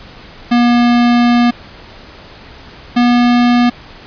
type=tone pair in turn; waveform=square; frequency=240 / 242.2 Hz; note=B3 / B3; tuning=-49 / -34 cents; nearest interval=unison; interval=15 cents; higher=second; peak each=-8 dBFS; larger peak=neither; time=0.51-1.51 / 2.96-3.7 s; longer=first; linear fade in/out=10 ms; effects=pink hiss -36 dBFS RMS until 4.06 s + resampled to 11025 Hz